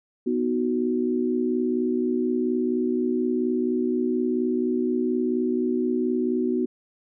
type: chord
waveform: sine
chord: B major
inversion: none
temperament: equal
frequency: 246.9 / 311.1 / 370 Hz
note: B3 / D#4 / F#4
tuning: 0 / 0 / 0 cents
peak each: -24 / -29 / -25 dBFS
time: 0.26-6.66 s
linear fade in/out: 10 ms
effects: none